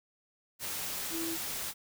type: tone in noise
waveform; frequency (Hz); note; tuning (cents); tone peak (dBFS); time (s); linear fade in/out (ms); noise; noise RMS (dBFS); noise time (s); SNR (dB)
sine; 329.6; E4; 0; -35; 1.1-1.38; 50; white; -37; 0.59-1.74; -1
effects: none